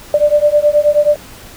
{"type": "beating tone pair", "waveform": "sine", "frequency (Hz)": [587.3, 596.7], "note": ["D5", "D5"], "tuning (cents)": [0, 27], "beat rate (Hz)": 9.4, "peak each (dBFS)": -11, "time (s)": [0.14, 1.16], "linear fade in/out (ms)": 2, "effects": ["pink hiss -36 dBFS RMS until 1.56 s"]}